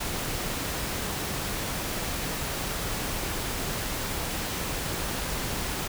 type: noise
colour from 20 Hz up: pink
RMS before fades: -31 dBFS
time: 0-5.88 s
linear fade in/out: 10 ms
effects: none